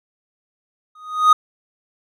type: tone with exponential growth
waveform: triangle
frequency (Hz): 1244.5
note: D#6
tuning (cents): 0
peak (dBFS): -3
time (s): 0.95-1.33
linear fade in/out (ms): 5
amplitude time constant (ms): 81
effects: none